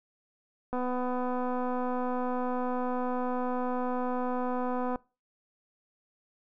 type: click train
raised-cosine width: 1 ms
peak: -20 dBFS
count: 1058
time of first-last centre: 0.73-4.958 s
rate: 250 Hz
effects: noise-tail reverb RT60 0.3 s tail -23 dB re dry